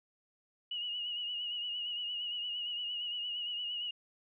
sine tone with vibrato, 2900 Hz, F#7, 35 cents flat, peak -35 dBFS, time 0.71-3.91 s, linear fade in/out 5 ms, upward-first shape sine, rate 8.7 Hz, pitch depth 42 cents each way, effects none

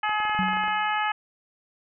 harmonic tone, 424.3 Hz, G#4, 37 cents sharp, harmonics 2 / 3 / 4 / 5 / 6 / 7, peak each -26 / -29 / -30 / -34 / -35 / -36 dBFS, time 0.03-1.12 s, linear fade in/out 5 ms
clicks, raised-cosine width 0.5 ms, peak -22 dBFS, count 12, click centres 0.094 / 0.202 / 0.252 / 0.296 / 0.349 / 0.39 / 0.432 / 0.485 / 0.533 / 0.57 / 0.637 / 0.681 s
sine tone with exponential decay, 188.1 Hz, F#3, 29 cents sharp, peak -23 dBFS, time 0.39-0.99 s, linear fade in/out 0 ms, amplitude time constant 130 ms
effects none

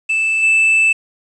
triangle tone with level steps, 2637 Hz, E7, in tune, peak -12 / -8 dBFS, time 0.09-0.93 s, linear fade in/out 10 ms, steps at 0.42 s, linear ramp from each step 20 ms, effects resampled to 22050 Hz + 7-bit

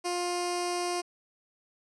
10% pulse tone with notch filter, 353.1 Hz, F4, 19 cents sharp, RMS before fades -31 dBFS, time 0.04-1.02 s, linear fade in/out 20 ms, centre 1600 Hz, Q 0.85, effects resampled to 24000 Hz + 10-bit

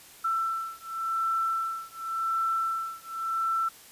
sine beating tone pair, 1336 / 1336.9 Hz, E6 / E6, +23 / +24 cents, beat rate 0.9 Hz, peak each -30 dBFS, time 0.24-3.69 s, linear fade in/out 10 ms, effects white hiss -51 dBFS RMS until 3.91 s + resampled to 32000 Hz

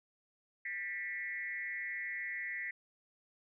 sine tone with frequency modulation, 1968 Hz, B6, 7 cents flat, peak -37 dBFS, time 0.65-2.71 s, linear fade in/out 5 ms, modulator 181 Hz, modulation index 1, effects none

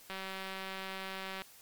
click train, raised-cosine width 0.3 ms, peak -25 dBFS, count 253, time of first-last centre 0.1-1.419 s, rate 191 Hz, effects white hiss -57 dBFS RMS until 1.61 s + MP3 96 kbps

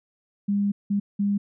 sine tone bursts at uneven times, 202 Hz, G#3, 48 cents flat, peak -20 dBFS, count 3, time 0.48-0.72 / 0.9-1 / 1.19-1.38 s, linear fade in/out 10 ms, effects none

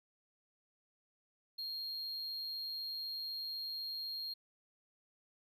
triangle tone, 4236 Hz, C8, 21 cents sharp, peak -38 dBFS, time 1.58-4.34 s, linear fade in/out 10 ms, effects none

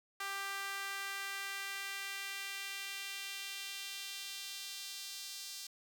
sawtooth tone with high-pass filter sweep, 394.2 Hz, G4, 10 cents sharp, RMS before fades -43 dBFS, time 0.2-5.67 s, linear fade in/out 5 ms, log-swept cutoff 1300 to 4600 Hz, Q 1.5, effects none

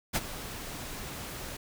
pink noise with ADSR envelope, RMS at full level -26 dBFS, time 0.13-1.57 s, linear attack 29 ms, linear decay 36 ms, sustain -14 dB, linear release 8 ms, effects none

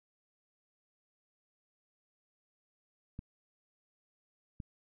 clicks, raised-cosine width 5 ms, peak -29 dBFS, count 2, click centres 3.191 / 4.602 s, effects none

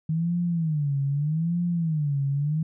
sine tone with vibrato, 155.56 Hz, D#3, in tune, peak -22 dBFS, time 0.09-2.63 s, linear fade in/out 5 ms, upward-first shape sine, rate 0.81 Hz, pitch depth 200 cents each way, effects none

